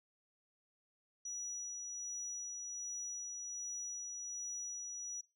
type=tone with tremolo; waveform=sine; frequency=5850 Hz; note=F#8; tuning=21 cents flat; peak=-39 dBFS; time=1.25-5.21 s; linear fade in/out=5 ms; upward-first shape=sine; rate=1.3 Hz; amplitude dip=30%; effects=noise-tail reverb RT60 0.2 s tail -19 dB re dry + tanh soft clip ceiling -37 dBFS